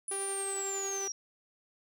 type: linear sweep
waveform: sine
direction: down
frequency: 9956 to 5600 Hz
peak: -34 dBFS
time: 0.08-1.12 s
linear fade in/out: 2 ms
type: tone with tremolo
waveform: sawtooth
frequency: 392 Hz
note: G4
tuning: in tune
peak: -32 dBFS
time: 0.11-1.08 s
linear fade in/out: 5 ms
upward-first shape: triangle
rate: 11 Hz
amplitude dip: 25%
effects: none